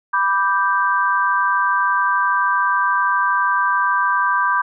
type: chord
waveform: sine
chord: G major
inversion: first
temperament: equal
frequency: 987.8 / 1174.7 / 1568 Hz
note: B5 / D6 / G6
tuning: 0 / 0 / 0 cents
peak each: -19 dBFS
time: 0.13-4.62 s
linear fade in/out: 10 ms
effects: none